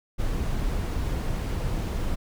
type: noise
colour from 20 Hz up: brown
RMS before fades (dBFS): -27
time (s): 0.18-2.16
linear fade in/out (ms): 20
effects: none